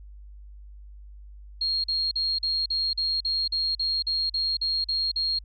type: tone bursts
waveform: sine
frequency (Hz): 4253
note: C8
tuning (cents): +27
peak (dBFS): -23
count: 14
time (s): 1.61-5.389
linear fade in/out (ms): 5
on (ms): 230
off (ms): 43
effects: added 50 Hz sine -42 dBFS peak until 5.44 s